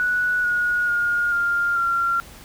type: tone with pitch steps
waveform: sine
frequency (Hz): 1473 / 1448.5 / 1424.5 / 1400.8 / 1377.5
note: F#6 / F#6 / F6 / F6 / F6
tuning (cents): -8 / -37 / +34 / +5 / -24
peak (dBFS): -18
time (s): 0-2.2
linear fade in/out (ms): 0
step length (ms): 440
effects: added 60 Hz sine -53 dBFS peak until 2.44 s + pink hiss -44 dBFS RMS until 2.44 s